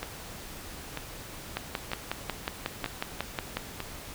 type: two click trains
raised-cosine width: 0.3 ms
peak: -17 / -13 dBFS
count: 5 / 12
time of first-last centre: 0.03-3.804 / 1.57-3.57 s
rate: 1.06 / 5.5 Hz
effects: pink hiss -43 dBFS RMS until 4.14 s